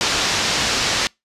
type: low-pass noise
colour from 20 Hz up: white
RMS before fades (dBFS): -20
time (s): 0.01-1.07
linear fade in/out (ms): 0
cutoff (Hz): 6000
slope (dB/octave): 24
effects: noise-tail reverb RT60 0.2 s tail -26 dB re dry + resampled to 32000 Hz